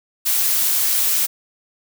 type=noise; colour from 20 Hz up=blue; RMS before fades=-18 dBFS; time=0.25-1.27 s; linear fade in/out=20 ms; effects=none